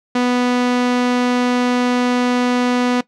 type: tone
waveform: sawtooth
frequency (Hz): 246.9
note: B3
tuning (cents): 0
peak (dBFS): -10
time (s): 0.15-3.01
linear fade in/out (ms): 5
effects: noise-tail reverb RT60 0.1 s tail -18 dB re dry + low-pass 5000 Hz 12 dB/octave